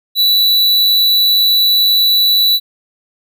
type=tone; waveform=square; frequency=3951 Hz; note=B7; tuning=in tune; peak=-9 dBFS; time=0.15-2.6 s; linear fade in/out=50 ms; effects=none